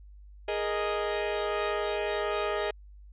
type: chord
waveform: sawtooth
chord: Ab suspended second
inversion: none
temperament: equal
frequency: 415.3 / 466.2 / 622.3 Hz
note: Ab4 / Bb4 / Eb5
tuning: 0 / 0 / 0 cents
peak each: -27 / -32 / -28 dBFS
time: 0.48-2.71 s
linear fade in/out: 5 ms
effects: added 50 Hz sine -47 dBFS peak until 3.12 s + resampled to 8000 Hz